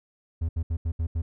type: tone bursts at uneven times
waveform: triangle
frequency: 81.7 Hz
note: E2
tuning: 15 cents flat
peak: -22 dBFS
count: 6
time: 0.41-0.49 / 0.56-0.63 / 0.7-0.77 / 0.85-0.92 / 0.99-1.07 / 1.15-1.22 s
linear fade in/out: 10 ms
effects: none